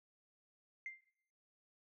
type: tone with exponential decay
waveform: sine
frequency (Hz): 2093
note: C7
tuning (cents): 0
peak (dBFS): -39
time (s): 0.86-1.08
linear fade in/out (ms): 1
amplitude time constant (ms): 46
effects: noise-tail reverb RT60 0.6 s tail -17 dB re dry + tanh soft clip ceiling -36 dBFS